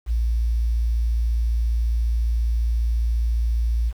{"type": "tone with quantisation", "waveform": "sine", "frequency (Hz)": 57.3, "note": "A#1", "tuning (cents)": -29, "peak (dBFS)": -18, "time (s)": [0.06, 3.93], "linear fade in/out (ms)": 50, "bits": 8, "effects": []}